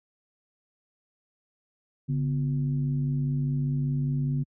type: tone with frequency modulation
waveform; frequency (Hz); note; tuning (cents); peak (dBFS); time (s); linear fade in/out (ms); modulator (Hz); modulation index
sine; 142; C#3; +42; -23; 2.08-4.44; 20; 105; 0.67
effects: high-pass 80 Hz 12 dB/octave